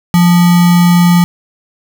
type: tone with sample-and-hold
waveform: sine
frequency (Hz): 174.61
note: F3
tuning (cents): 0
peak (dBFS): -4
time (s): 0.14-1.24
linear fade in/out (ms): 0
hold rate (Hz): 1050
effects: none